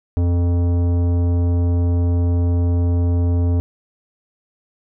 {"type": "tone with tanh clipping", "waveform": "sine", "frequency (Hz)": 87, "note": "F2", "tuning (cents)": -6, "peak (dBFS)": -16, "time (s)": [0.17, 3.6], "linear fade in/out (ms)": 0, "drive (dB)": 14, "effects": []}